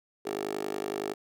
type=tone with high-pass filter; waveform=10% pulse; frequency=50.8 Hz; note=G#1; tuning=38 cents flat; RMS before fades=-34 dBFS; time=0.25-1.14 s; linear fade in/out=10 ms; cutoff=420 Hz; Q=5.3; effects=none